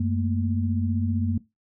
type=tone cluster; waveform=sine; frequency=93.8 / 216.8 / 232.2 Hz; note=F#2 / A3 / A#3; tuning=+24 / -25 / -7 cents; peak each=-24 / -32 / -26 dBFS; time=0-1.38 s; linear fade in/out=5 ms; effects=noise-tail reverb RT60 0.2 s tail -18 dB re dry